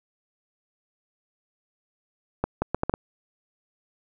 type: accelerating click train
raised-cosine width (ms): 1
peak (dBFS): -9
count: 6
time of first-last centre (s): 2.44-2.939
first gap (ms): 180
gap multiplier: 0.7
effects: none